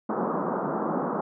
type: band-pass noise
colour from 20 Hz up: pink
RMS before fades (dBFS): -28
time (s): 0.09-1.21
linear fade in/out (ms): 5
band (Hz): 170 to 1300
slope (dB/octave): 48
effects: none